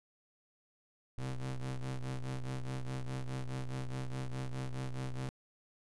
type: ring-modulated tone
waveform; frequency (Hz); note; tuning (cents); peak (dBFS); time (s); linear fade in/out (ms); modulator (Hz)
45% pulse; 65.5; C2; +2; -33; 1.18-5.29; 0; 63.1
effects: resampled to 24000 Hz